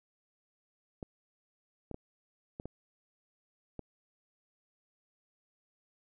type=clicks; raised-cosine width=2 ms; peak=-27 dBFS; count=6; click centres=1.028 / 1.913 / 1.944 / 2.599 / 2.656 / 3.793 s; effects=none